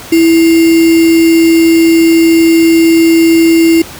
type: tone with sample-and-hold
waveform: sine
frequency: 329.6 Hz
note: E4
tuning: in tune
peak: -3 dBFS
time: 0.12-3.82 s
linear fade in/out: 5 ms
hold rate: 2450 Hz
effects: pink hiss -28 dBFS RMS until 3.99 s + high-pass 60 Hz 12 dB/octave